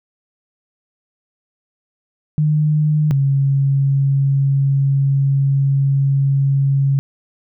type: tone pair in turn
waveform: sine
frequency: 151.8 / 137.82 Hz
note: D#3 / C#3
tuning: -42 / -10 cents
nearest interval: major second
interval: 168 cents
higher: first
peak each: -12 dBFS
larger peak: neither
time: 2.38-3.11 / 3.11-6.99 s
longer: second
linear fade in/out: 0 ms
effects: none